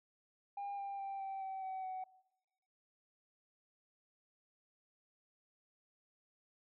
sine tone with pitch steps, 804 / 794.8 / 785.6 / 776.6 / 767.7 / 758.9 / 750.2 Hz, G5 / G5 / G5 / G5 / G5 / F#5 / F#5, +44 / +24 / +4 / -16 / -36 / +44 / +24 cents, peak -38 dBFS, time 0.57-2.04 s, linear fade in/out 5 ms, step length 210 ms, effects noise-tail reverb RT60 0.9 s tail -22 dB re dry + tanh soft clip ceiling -38 dBFS

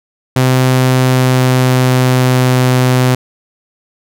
sawtooth tone with pitch glide, 128.9 to 127.2 Hz, C3 to C3, -26 to -48 cents, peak -4 dBFS, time 0.36-3.15 s, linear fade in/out 5 ms, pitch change -22 cents, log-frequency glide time 0.62-2.6 s, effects none

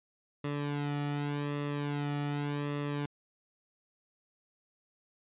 sawtooth tone with flanger, 144.9 Hz, D3, 23 cents flat, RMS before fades -34 dBFS, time 0.44-3.06 s, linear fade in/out 5 ms, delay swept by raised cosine 1.3 to 1.91 ms, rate 0.86 Hz, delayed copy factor -0.75, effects resampled to 8000 Hz

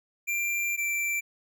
square tone pair in turn, 2372 / 2345 Hz, D7 / D7, +17 / -3 cents, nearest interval unison, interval 20 cents, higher first, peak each -27 dBFS, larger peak neither, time 0.27-0.77 / 0.77-1.21 s, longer first, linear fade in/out 20 ms, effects none

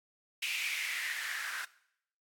blue noise with band-pass filter sweep, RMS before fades -37 dBFS, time 0.42-1.65 s, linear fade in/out 5 ms, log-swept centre 2600 to 1500 Hz, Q 5.9, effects noise-tail reverb RT60 0.7 s tail -19 dB re dry + AAC 64 kbps

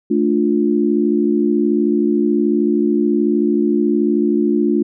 sine chord, D minor, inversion second, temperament just, 220.2 / 293.7 / 352.4 Hz, A3 / D4 / F4, +2 / 0 / +16 cents, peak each -17 dBFS, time 0.1-4.83 s, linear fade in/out 10 ms, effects none

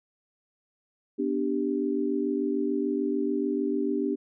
sine chord, G major, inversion first, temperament equal, 246.9 / 293.7 / 392 Hz, B3 / D4 / G4, 0 / 0 / 0 cents, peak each -30 / -28 / -29 dBFS, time 1.18-4.16 s, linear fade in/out 20 ms, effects none

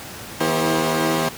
20% pulse tone cluster, 161.2 / 242 / 325.2 / 400.6 / 533 Hz, E3 / B3 / E4 / G4 / C5, -38 / -35 / -23 / +38 / +32 cents, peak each -20 dBFS, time 0.4-1.29 s, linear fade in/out 5 ms, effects pink hiss -35 dBFS RMS until 1.37 s + high-pass 80 Hz 12 dB/octave

